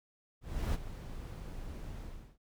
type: noise with ADSR envelope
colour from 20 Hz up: brown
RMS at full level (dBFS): -30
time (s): 0.41-2.38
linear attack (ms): 330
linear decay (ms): 27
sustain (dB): -13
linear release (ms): 380
effects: none